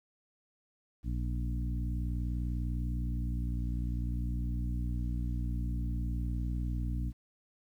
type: harmonic tone with a mistuned harmonic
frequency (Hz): 59.8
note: A#1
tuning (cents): +45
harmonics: 1 / 2 / 3 / 4 / 5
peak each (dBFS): -32 / -38 / -42 / -44 / -46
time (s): 1.03-7.13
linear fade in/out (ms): 50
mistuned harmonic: 1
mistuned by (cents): -21
effects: 11-bit